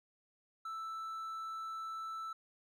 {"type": "tone", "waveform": "triangle", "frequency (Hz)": 1321, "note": "E6", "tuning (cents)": 3, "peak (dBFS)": -38, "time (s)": [0.65, 2.33], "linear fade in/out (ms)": 5, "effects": []}